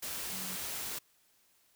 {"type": "tone in noise", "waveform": "sine", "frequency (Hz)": 186.5, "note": "F#3", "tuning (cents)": 14, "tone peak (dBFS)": -46, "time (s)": [0.32, 0.56], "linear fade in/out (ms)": 10, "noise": "white", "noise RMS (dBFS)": -39, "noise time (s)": [0.02, 0.99], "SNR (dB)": -10, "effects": ["white hiss -69 dBFS RMS until 1.75 s"]}